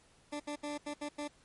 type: tone bursts at uneven times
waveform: 20% pulse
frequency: 293.7 Hz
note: D4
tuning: in tune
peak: -32 dBFS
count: 6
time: 0.32-0.4 / 0.47-0.56 / 0.63-0.78 / 0.86-0.94 / 1.01-1.09 / 1.18-1.28 s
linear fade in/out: 10 ms
effects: pink hiss -65 dBFS RMS until 1.44 s + MP3 48 kbps